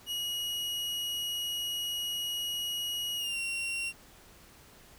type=tone with pitch glide; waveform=40% pulse; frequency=2900 to 2748 Hz; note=F#7 to F7; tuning=-35 to -29 cents; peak=-31 dBFS; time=0.06-3.93 s; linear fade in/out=50 ms; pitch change=-94 cents; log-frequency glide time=3.16-3.38 s; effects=pink hiss -56 dBFS RMS until 4.98 s